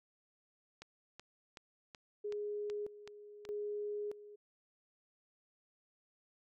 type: click train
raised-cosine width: 0.2 ms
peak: -32 dBFS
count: 8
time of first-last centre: 0.82-3.452 s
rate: 2.66 Hz
type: tone with tremolo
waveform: sine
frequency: 415.3 Hz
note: G#4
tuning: in tune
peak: -37 dBFS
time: 2.24-4.36 s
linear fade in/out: 10 ms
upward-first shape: square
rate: 0.8 Hz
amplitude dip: 80%
effects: none